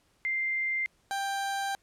sine / 30% pulse tone pair in turn, 2093 / 789 Hz, C7 / G5, 0 / +11 cents, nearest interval octave + perfect fourth, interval 1689 cents, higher first, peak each -27 dBFS, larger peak neither, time 0.25-0.86 / 1.11-1.75 s, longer second, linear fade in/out 0 ms, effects pink hiss -68 dBFS RMS until 1.82 s + low-pass 11000 Hz 12 dB/octave

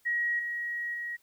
sine tone with level steps, 1900 Hz, A#6, 33 cents sharp, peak -26 / -31 / -33 dBFS, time 0.05-1.17 s, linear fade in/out 20 ms, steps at 0.39 / 0.94 s, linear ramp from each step 2 ms, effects white hiss -67 dBFS RMS until 1.22 s

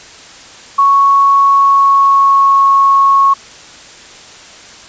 sine tone with pitch glide, 1108.7 to 1099.8 Hz, C#6 to C#6, 0 to -14 cents, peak -5 dBFS, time 0.78-3.34 s, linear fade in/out 10 ms, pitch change -14 cents, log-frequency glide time 1.38-2.63 s, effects white hiss -35 dBFS RMS until 4.88 s + resampled to 16000 Hz

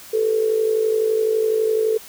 sine tone with amplitude modulation, 440.5 Hz, A4, 2 cents sharp, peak -13 dBFS, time 0.13-1.98 s, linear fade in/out 10 ms, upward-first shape sine, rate 51.9 Hz, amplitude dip 65%, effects white hiss -41 dBFS RMS until 2.08 s

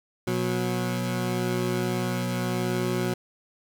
20% pulse tone pair together, 121.8 / 182.3 Hz, B2 / F#3, -24 / -25 cents, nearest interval perfect fifth, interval 699 cents, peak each -23 dBFS, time 0.27-3.14 s, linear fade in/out 5 ms, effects none

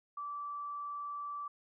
sine tone, 1161 Hz, D6, 20 cents flat, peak -38 dBFS, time 0.17-1.48 s, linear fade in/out 5 ms, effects none

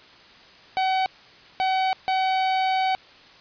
45% pulse tone bursts at uneven times, 757 Hz, F#5, 39 cents sharp, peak -20 dBFS, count 3, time 0.77-1.06 / 1.6-1.93 / 2.08-2.95 s, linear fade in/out 0 ms, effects white hiss -49 dBFS RMS until 3.4 s + resampled to 11025 Hz

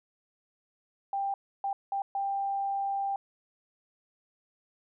sine tone bursts at uneven times, 791 Hz, G5, 15 cents sharp, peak -28 dBFS, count 4, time 1.13-1.34 / 1.64-1.73 / 1.92-2.02 / 2.15-3.16 s, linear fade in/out 2 ms, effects none

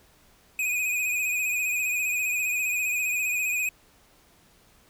square tone with vibrato, 2489 Hz, D#7, in tune, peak -25 dBFS, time 0.59-3.69 s, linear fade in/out 2 ms, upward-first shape sine, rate 15 Hz, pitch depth 45 cents each way, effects pink hiss -59 dBFS RMS until 4.89 s

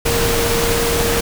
sine tone in noise, 466.2 Hz, A#4, in tune, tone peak -19 dBFS, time 0.05-1.21 s, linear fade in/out 10 ms, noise pink, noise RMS -18 dBFS, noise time 0.05-1.21 s, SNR -4 dB, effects none

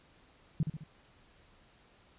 sine tone with echo, 154.2 Hz, D#3, 15 cents flat, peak -25 dBFS, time 0.6-0.63 s, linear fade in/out 2 ms, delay 69 ms, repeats 3, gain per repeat -6 dB, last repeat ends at 0.837 s, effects pink hiss -63 dBFS RMS until 2.18 s + resampled to 8000 Hz

